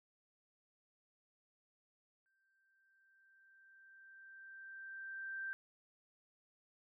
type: tone with exponential growth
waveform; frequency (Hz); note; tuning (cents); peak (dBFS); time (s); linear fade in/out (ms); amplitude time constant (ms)
sine; 1568; G6; 0; -39; 2.26-5.53; 0; 710
effects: none